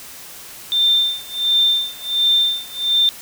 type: tone with tremolo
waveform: sine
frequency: 3586 Hz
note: A7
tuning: 32 cents sharp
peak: -11 dBFS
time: 0.72-3.09 s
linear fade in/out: 0 ms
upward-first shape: sine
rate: 1.4 Hz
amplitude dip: 95%
effects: white hiss -37 dBFS RMS until 3.21 s